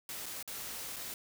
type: noise with dropouts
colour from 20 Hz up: white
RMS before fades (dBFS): -42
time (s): 0.09-1.14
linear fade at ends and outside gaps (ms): 1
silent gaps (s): 0.259-0.263 / 0.427-0.476 / 0.961-0.965
effects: none